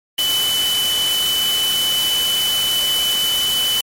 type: tone in noise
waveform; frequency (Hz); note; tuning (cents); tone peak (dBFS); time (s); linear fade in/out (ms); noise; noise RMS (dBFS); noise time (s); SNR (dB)
sine; 3000; F#7; +23; -16; 0.18-3.81; 5; white; -23; 0.18-3.81; +4
effects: MP3 64 kbps